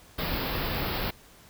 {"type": "band-stop noise", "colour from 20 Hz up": "pink", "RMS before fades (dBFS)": -30, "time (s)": [0.18, 1.11], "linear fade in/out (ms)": 10, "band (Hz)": [5100, 12000], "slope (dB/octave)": 96, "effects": ["pink hiss -54 dBFS RMS until 1.49 s"]}